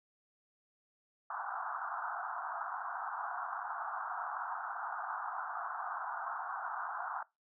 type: band-pass noise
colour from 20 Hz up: white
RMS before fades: -40 dBFS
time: 1.3-7.23 s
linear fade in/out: 5 ms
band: 700 to 1500 Hz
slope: 96 dB/octave
effects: noise-tail reverb RT60 0.2 s tail -20 dB re dry